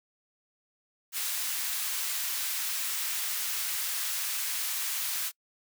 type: high-pass noise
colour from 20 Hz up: white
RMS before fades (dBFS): -32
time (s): 1.12-5.32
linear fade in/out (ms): 50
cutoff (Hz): 1300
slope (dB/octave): 12
effects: noise-tail reverb RT60 0.1 s tail -26 dB re dry